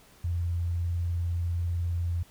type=tone with vibrato; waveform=sine; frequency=86.1 Hz; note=F2; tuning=24 cents flat; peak=-26 dBFS; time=0.24-2.23 s; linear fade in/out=5 ms; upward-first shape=triangle; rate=20 Hz; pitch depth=79 cents each way; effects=pink hiss -57 dBFS RMS until 2.3 s